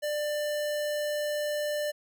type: tone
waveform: square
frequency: 594 Hz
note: D5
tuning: 20 cents sharp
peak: -29 dBFS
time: 0.02-1.92 s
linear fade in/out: 20 ms
effects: none